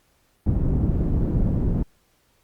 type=low-pass noise; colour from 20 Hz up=pink; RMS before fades=-21 dBFS; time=0.46-1.83 s; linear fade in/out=5 ms; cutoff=240 Hz; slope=12 dB/octave; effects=pink hiss -64 dBFS RMS until 2.43 s + Opus 48 kbps